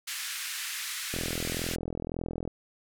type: band-pass noise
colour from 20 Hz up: pink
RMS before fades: -36 dBFS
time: 0.07-1.76 s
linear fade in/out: 10 ms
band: 1600 to 14000 Hz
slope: 24 dB/octave
type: click train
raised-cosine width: 2 ms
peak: -20 dBFS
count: 57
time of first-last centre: 1.14-2.477 s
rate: 41.9 Hz
effects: none

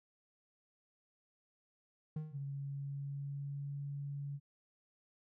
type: tone with exponential decay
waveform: triangle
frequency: 154.7 Hz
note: D#3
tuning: 10 cents flat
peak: -33 dBFS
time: 2.16-2.55 s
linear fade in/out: 5 ms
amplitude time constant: 83 ms
type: tone with pitch glide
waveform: sine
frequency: 139.2 to 141.72 Hz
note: C#3 to C#3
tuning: +8 to +39 cents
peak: -39 dBFS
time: 2.31-4.4 s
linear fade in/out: 50 ms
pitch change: +31 cents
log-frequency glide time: 2.43-3.8 s
effects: none

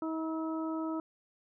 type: harmonic tone with a mistuned harmonic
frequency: 319.9 Hz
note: D#4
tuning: 48 cents sharp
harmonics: 1 / 2 / 3 / 4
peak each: -33 / -42 / -44 / -43 dBFS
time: 0.02-1 s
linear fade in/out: 2 ms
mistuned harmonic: 4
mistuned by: +18 cents
effects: none

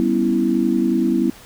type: chord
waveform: sine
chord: C# half-diminished seventh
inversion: second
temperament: equal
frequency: 196 / 246.9 / 277.2 / 329.6 Hz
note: G3 / B3 / C#4 / E4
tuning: 0 / 0 / 0 / 0 cents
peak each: -22 / -19 / -24 / -19 dBFS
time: 0-1.3 s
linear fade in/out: 0 ms
effects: pink hiss -43 dBFS RMS until 1.45 s

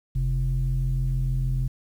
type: tone pair together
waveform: sine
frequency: 43.42 / 130 Hz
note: F1 / C3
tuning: -9 / -11 cents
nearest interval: octave + perfect fifth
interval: 1898 cents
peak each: -23 dBFS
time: 0.15-1.68 s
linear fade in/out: 10 ms
effects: tanh soft clip ceiling -17 dBFS + 9-bit

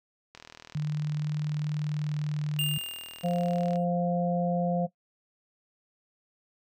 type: click train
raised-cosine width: 0.2 ms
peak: -27 dBFS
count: 138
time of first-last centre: 0.35-3.758 s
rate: 40.2 Hz
type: tone with pitch glide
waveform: sine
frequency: 150.4 to 149.19 Hz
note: D3 to D3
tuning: +42 to +28 cents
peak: -27 dBFS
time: 0.75-2.78 s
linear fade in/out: 5 ms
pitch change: -14 cents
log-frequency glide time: 1.63-2.37 s
type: tone with exponential decay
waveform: square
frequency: 2806 Hz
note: F7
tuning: 8 cents sharp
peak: -26 dBFS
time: 2.59-3.84 s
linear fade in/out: 1 ms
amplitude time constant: 270 ms
type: harmonic tone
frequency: 175 Hz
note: F3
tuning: 4 cents sharp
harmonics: 1 / 3 / 4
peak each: -26 / -31 / -32 dBFS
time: 3.23-4.87 s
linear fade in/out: 20 ms
effects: noise-tail reverb RT60 0.1 s tail -17 dB re dry

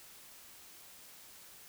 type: silence
effects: white hiss -55 dBFS RMS until 1.68 s

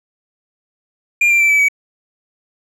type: tone with pitch steps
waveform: triangle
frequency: 2400 / 2367 / 2334 / 2302 / 2271 Hz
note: D7 / D7 / D7 / D7 / C#7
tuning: +37 / +13 / -11 / -35 / +41 cents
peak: -8 dBFS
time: 1.21-1.685 s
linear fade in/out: 5 ms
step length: 95 ms
effects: none

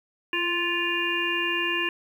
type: harmonic tone with a mistuned harmonic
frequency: 349.2 Hz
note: F4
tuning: in tune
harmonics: 1 / 3 / 5 / 7 / 8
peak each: -31 / -33 / -29 / -30 / -28 dBFS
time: 0.33-1.89 s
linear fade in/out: 2 ms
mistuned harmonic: 1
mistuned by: -28 cents
effects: 9-bit

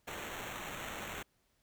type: noise with sample-and-hold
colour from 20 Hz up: violet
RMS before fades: -43 dBFS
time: 0.07-1.23 s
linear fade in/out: 10 ms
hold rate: 4900 Hz
effects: pink hiss -75 dBFS RMS until 1.62 s

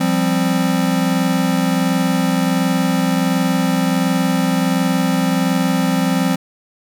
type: chord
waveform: square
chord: F suspended second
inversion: none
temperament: equal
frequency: 174.61 / 196 / 261.6 Hz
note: F3 / G3 / C4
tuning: 0 / 0 / 0 cents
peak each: -19 / -21 / -19 dBFS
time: 0-6.36 s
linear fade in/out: 10 ms
effects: none

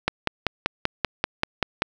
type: click train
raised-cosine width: 0.3 ms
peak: -4 dBFS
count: 10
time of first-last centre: 0.08-1.821 s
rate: 5.17 Hz
effects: none

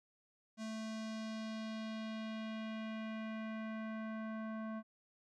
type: tone with low-pass filter sweep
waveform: square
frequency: 220 Hz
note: A3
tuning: in tune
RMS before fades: -43 dBFS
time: 0.57-4.83 s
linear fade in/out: 50 ms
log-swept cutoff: 6900 to 1300 Hz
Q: 1.5
effects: none

